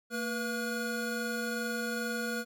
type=tone cluster; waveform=square; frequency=228.2 / 486.8 / 1438 Hz; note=A#3 / B4 / F#6; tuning=-37 / -25 / -50 cents; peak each=-37 / -38 / -37 dBFS; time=0.1-2.45 s; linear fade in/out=50 ms; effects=none